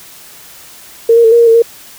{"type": "tone with pitch steps", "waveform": "sine", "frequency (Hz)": [459.5, 467.1, 448.3, 470.1, 467.2, 454, 463.9], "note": ["A#4", "A#4", "A4", "A#4", "A#4", "A#4", "A#4"], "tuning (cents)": [-25, 3, 32, 15, 4, -46, -8], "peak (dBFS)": -3, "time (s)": [1.09, 1.622], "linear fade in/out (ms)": 5, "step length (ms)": 76, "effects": ["white hiss -36 dBFS RMS until 1.98 s"]}